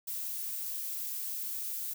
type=noise; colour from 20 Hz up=violet; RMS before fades=-37 dBFS; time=0.07-1.94 s; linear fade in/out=10 ms; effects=none